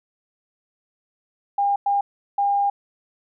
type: tone bursts at uneven times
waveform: sine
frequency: 805 Hz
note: G5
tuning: 46 cents sharp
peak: -17 dBFS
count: 3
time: 1.58-1.76 / 1.86-2.01 / 2.38-2.7 s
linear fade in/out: 5 ms
effects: none